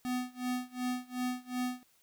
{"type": "tone with tremolo", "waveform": "square", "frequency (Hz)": 250.1, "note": "B3", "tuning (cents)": 22, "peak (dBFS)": -31, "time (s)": [0.05, 1.83], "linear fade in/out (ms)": 0, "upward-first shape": "sine", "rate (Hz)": 2.7, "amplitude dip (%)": 95, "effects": ["white hiss -68 dBFS RMS until 2.02 s"]}